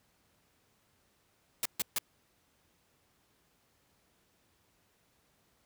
white noise bursts, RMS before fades -31 dBFS, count 3, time 1.63-1.985 s, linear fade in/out 2 ms, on 25 ms, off 140 ms, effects pink hiss -71 dBFS RMS until 5.65 s + high-pass 60 Hz 12 dB/octave

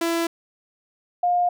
sawtooth / sine tone pair in turn, 334.8 / 709.4 Hz, E4 / F5, +27 / +27 cents, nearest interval octave + minor second, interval 1300 cents, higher second, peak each -17 dBFS, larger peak neither, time 0.01-0.27 / 1.23-1.49 s, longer neither, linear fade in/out 5 ms, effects none

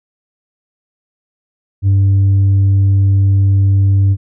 sine tone with tanh clipping, 98 Hz, G2, in tune, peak -8 dBFS, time 1.82-4.17 s, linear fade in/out 50 ms, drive 2 dB, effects none

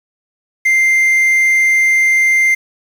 triangle tone with quantisation, 2093 Hz, C7, in tune, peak -7 dBFS, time 0.65-2.55 s, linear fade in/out 10 ms, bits 6, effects none

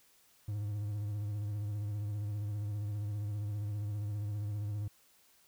triangle tone with vibrato, 103.83 Hz, G#2, in tune, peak -32 dBFS, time 0.48-4.88 s, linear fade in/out 5 ms, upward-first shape triangle, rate 15 Hz, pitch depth 57 cents each way, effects white hiss -66 dBFS RMS until 5.47 s

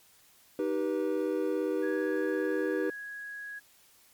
triangle chord, Eb augmented, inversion none, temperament just, 311.1 / 388.9 / 486.1 Hz, Eb4 / G4 / B4, 0 / -14 / -28 cents, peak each -30 dBFS, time 0.59-2.9 s, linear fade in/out 2 ms
sine tone, 1661.2 Hz, G#6, in tune, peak -38 dBFS, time 1.82-3.6 s, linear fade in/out 20 ms
effects white hiss -61 dBFS RMS until 4.13 s + MP3 96 kbps

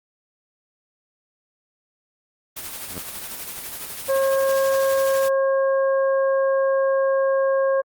white noise with tremolo, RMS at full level -31 dBFS, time 2.56-5.29 s, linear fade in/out 10 ms, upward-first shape sine, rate 12 Hz, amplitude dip 40%
10% pulse tone with exponential growth, 89.5 Hz, F2, 43 cents sharp, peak -21 dBFS, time 2.81-2.98 s, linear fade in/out 0 ms, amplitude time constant 35 ms
harmonic tone, 540 Hz, C#5, 45 cents flat, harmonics 1 / 2 / 3, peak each -17 / -28 / -32 dBFS, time 4.08-7.82 s, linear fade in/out 20 ms
effects Opus 24 kbps

